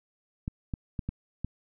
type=clicks; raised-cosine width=5 ms; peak=-19 dBFS; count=5; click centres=0.479 / 0.738 / 0.992 / 1.09 / 1.446 s; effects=none